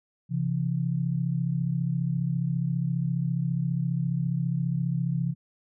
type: tone pair together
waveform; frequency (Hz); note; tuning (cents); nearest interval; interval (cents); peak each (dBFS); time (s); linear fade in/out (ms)
sine; 133.6 / 168.33; C3 / E3; +36 / +37; major third; 401; -27; 0.29-5.35; 50
effects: none